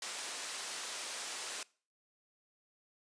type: band-pass noise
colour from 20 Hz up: white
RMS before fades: -42 dBFS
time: 0.02-1.63 s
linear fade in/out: 2 ms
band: 410 to 8700 Hz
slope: 12 dB/octave
effects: noise-tail reverb RT60 0.4 s tail -23 dB re dry + resampled to 22050 Hz